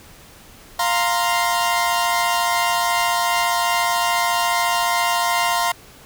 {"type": "chord", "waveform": "sawtooth", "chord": "F suspended fourth", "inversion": "none", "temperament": "equal", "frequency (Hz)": [698.5, 932.3, 1046.5], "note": ["F5", "Bb5", "C6"], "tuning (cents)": [0, 0, 0], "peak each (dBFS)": -18, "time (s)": [0.79, 5.72], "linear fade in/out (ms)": 5, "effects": ["pink hiss -45 dBFS RMS until 6.05 s"]}